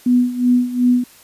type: tone with tremolo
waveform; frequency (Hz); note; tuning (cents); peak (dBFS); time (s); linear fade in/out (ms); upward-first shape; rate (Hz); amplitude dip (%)
sine; 246.9; B3; 0; -9; 0.06-1.04; 5; sine; 2.7; 80
effects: white hiss -46 dBFS RMS until 1.23 s + resampled to 32000 Hz